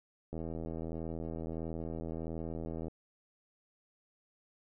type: click train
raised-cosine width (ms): 2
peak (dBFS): -27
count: 209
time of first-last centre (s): 0.33-2.882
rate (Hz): 81.5
effects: none